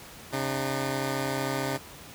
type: tone pair together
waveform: 10% pulse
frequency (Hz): 134.75 / 302.5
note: C#3 / D#4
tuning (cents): -49 / -49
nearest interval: octave + major second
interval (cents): 1400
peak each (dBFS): -21 / -24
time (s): 0.32-1.78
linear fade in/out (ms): 20
effects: pink hiss -46 dBFS RMS until 2.14 s + high-pass 60 Hz 12 dB/octave